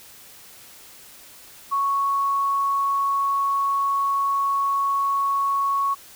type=tone; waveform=sine; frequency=1108.7 Hz; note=C#6; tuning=in tune; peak=-19 dBFS; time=1.71-5.95 s; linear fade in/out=20 ms; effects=white hiss -46 dBFS RMS until 6.15 s